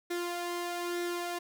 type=tone with flanger; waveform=sawtooth; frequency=349.2 Hz; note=F4; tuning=in tune; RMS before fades=-35 dBFS; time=0.1-1.39 s; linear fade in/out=10 ms; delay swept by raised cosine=0.52 to 1.92 ms; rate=1.1 Hz; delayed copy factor=+0.5; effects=none